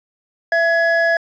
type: tone pair together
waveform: triangle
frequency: 667.9 / 1683 Hz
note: E5 / G#6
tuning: +23 / +23 cents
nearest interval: octave + major third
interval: 1600 cents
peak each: -14 dBFS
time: 0.52-1.17 s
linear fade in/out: 2 ms
effects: resampled to 16000 Hz + 8-bit